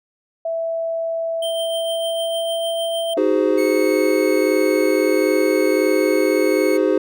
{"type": "tone with pitch glide", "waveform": "sine", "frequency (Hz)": [659.3, 665], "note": ["E5", "E5"], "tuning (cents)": [0, 15], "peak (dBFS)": -20, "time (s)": [0.45, 3.18], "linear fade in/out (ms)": 5, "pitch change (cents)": 15, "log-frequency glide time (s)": [1.67, 2.67]}
{"type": "tone with tremolo", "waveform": "square", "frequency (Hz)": 3136, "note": "G7", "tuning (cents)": 0, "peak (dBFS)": -25, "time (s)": [1.42, 3.14], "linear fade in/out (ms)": 5, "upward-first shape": "triangle", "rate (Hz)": 6.6, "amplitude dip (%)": 50}
{"type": "chord", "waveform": "triangle", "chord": "Ab dominant seventh", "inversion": "second", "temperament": "just", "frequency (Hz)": [311.5, 373.8, 415.3, 519.1], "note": ["Eb4", "Gb4", "Ab4", "C5"], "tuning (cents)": [2, 18, 0, -14], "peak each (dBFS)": -18, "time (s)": [3.17, 6.98], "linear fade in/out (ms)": 5}
{"type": "tone", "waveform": "40% pulse", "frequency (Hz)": 2200, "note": "C#7", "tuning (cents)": -14, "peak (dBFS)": -26, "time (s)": [3.57, 6.78], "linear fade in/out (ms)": 20}
{"effects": []}